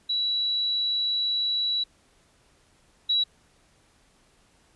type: tone pair in turn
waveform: sine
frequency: 3922 / 3903 Hz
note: B7 / B7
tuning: -13 / -21 cents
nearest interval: unison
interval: 8 cents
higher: first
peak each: -23 / -20 dBFS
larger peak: second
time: 0.09-1.84 / 3.09-3.24 s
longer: first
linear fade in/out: 10 ms
effects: pink hiss -62 dBFS RMS until 4.75 s + resampled to 24000 Hz